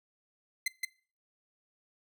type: tone with echo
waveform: sawtooth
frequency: 2061 Hz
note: C7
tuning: 27 cents flat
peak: -24 dBFS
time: 0.66-0.68 s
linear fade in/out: 5 ms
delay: 170 ms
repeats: 1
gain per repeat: -2 dB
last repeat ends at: 0.85 s
effects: noise-tail reverb RT60 0.4 s tail -22 dB re dry